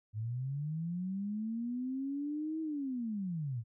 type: linear two-way sweep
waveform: sine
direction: up then down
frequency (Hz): 103.83 to 321.7 to 106.4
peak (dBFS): -34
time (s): 0.13-3.64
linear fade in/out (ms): 50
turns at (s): 2.61
effects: none